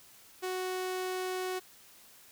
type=tone; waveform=sawtooth; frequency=370 Hz; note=F#4; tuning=in tune; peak=-29 dBFS; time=0.42-1.6 s; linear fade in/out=20 ms; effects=white hiss -57 dBFS RMS until 2.31 s